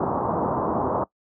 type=low-pass noise; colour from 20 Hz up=white; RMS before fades=-24 dBFS; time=0-1.04 s; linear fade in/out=5 ms; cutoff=1100 Hz; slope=48 dB/octave; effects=noise-tail reverb RT60 0.1 s tail -21 dB re dry + high-pass 100 Hz 12 dB/octave